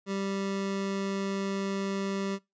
25% pulse tone, 196 Hz, G3, in tune, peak -26 dBFS, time 0.06-2.39 s, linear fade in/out 50 ms, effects noise-tail reverb RT60 0.2 s tail -22 dB re dry + resampled to 16000 Hz

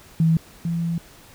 sine tone pair in turn, 162.5 / 168.23 Hz, E3 / E3, -24 / +36 cents, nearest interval minor second, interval 60 cents, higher second, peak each -14 / -21 dBFS, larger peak first, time 0.2-0.37 / 0.65-0.98 s, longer second, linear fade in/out 2 ms, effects pink hiss -48 dBFS RMS until 1.34 s

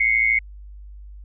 sine tone pair together, 2087 / 2200 Hz, C7 / C#7, -5 / -14 cents, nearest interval minor second, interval 91 cents, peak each -19 / -18 dBFS, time 0-0.39 s, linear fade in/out 5 ms, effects added 50 Hz sine -37 dBFS peak until 1.24 s

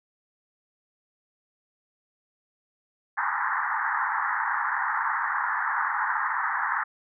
pink band-pass noise, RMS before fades -27 dBFS, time 3.17-6.84 s, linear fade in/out 10 ms, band 830 to 1900 Hz, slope 96 dB/octave, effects none

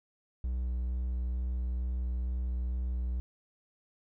triangle tone with vibrato, 61.8 Hz, B1, 2 cents sharp, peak -28 dBFS, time 0.44-3.2 s, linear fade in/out 0 ms, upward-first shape square, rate 2.2 Hz, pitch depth 9 cents each way, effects none

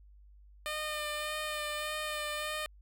10% pulse tone with vibrato, 605 Hz, D#5, 49 cents flat, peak -26 dBFS, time 0.66-2.66 s, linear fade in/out 0 ms, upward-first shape sine, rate 1.7 Hz, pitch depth 20 cents each way, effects added 50 Hz sine -54 dBFS peak until 2.81 s

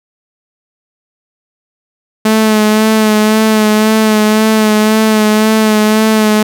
sawtooth tone with vibrato, 216.1 Hz, A3, 31 cents flat, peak -3 dBFS, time 2.25-6.43 s, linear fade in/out 5 ms, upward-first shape sine, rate 1.9 Hz, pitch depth 26 cents each way, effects none

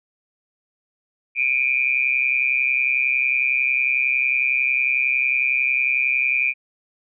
sine tone with amplitude modulation, 2405 Hz, D7, 41 cents sharp, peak -13 dBFS, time 1.35-6.54 s, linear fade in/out 50 ms, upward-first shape sine, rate 131 Hz, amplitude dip 90%, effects none

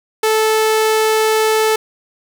sawtooth tone, 437.2 Hz, A4, 11 cents flat, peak -8 dBFS, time 0.23-1.76 s, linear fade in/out 5 ms, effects none

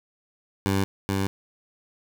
15% pulse tone pair in turn, 97.4 / 97.4 Hz, G2 / G2, -11 / -11 cents, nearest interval unison, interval 0 cents, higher neither, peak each -15 / -17 dBFS, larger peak first, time 0.66-0.84 / 1.09-1.27 s, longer neither, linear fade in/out 0 ms, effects none

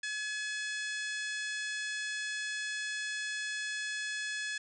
harmonic tone, 850 Hz, G#5, 40 cents sharp, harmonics 2 / 3 / 4 / 5 / 6 / 7 / 8 / 9 / 10, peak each -36 / -44 / -44 / -49 / -46 / -53 / -48 / -53 / -50 dBFS, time 0.03-4.58 s, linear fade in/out 5 ms, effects none

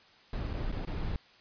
brown noise with dropouts, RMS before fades -34 dBFS, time 0.33-1.16 s, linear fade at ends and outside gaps 2 ms, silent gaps 0.532-0.536 / 0.717-0.724 / 0.851-0.872 s, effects white hiss -59 dBFS RMS until 1.4 s + resampled to 11025 Hz

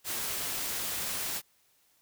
white noise, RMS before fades -34 dBFS, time 0.04-1.42 s, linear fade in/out 50 ms, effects white hiss -68 dBFS RMS until 2.01 s

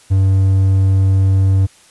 triangle tone, 96.1 Hz, G2, 34 cents flat, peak -7 dBFS, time 0.1-1.67 s, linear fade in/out 20 ms, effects white hiss -47 dBFS RMS until 1.9 s + resampled to 24000 Hz

